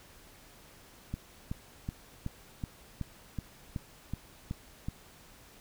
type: click train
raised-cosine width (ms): 5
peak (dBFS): -22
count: 11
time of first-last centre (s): 1.14-4.885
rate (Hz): 2.67
effects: pink hiss -56 dBFS RMS until 5.6 s